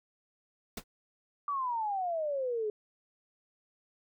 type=noise with exponential decay; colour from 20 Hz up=pink; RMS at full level=-32 dBFS; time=0.77-0.84 s; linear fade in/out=5 ms; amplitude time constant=15 ms
type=exponential sweep; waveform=sine; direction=down; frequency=1174.7 to 413.6 Hz; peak=-30 dBFS; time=1.48-2.7 s; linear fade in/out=2 ms
effects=none